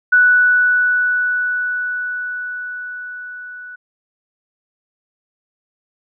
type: tone with level ramp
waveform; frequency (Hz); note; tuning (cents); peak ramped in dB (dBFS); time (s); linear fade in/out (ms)
sine; 1480; F#6; 0; -7 to -31; 0.12-3.76; 10
effects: none